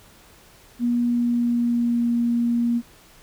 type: tone with pitch glide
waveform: sine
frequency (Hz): 240 to 236.6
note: B3 to A#3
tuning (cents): -49 to +26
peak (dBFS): -18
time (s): 0.79-2.82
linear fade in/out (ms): 50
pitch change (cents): -25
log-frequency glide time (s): 1.05-2.08
effects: pink hiss -51 dBFS RMS until 3.22 s